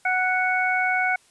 harmonic tone, 740 Hz, F#5, in tune, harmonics 1 / 2 / 3, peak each -24 / -24 / -24 dBFS, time 0.05-1.16 s, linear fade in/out 5 ms, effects white hiss -58 dBFS RMS until 1.3 s + resampled to 24000 Hz

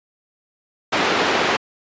pink band-pass noise, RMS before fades -19 dBFS, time 0.92-1.57 s, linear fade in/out 10 ms, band 330 to 3300 Hz, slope 12 dB/octave, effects resampled to 16000 Hz

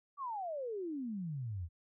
sine exponential sweep, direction down, 1174.7 to 78.6 Hz, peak -37 dBFS, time 0.17-1.69 s, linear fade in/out 50 ms, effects none

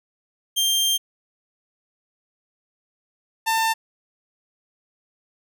sawtooth tone pair in turn, 3178 / 895.9 Hz, G7 / A5, +23 / +31 cents, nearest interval octave + minor seventh, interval 2192 cents, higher first, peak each -15 dBFS, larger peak neither, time 0.56-0.98 / 3.46-3.74 s, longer first, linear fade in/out 20 ms, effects none

